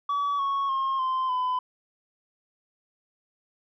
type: tone with pitch steps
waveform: sine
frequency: 1141 / 1106 / 1072 / 1039.1 / 1007.2 Hz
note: C#6 / C#6 / C6 / C6 / B5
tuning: +50 / -4 / +42 / -12 / +34 cents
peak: -21 dBFS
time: 0.09-1.59 s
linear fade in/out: 5 ms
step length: 300 ms
effects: tanh soft clip ceiling -23 dBFS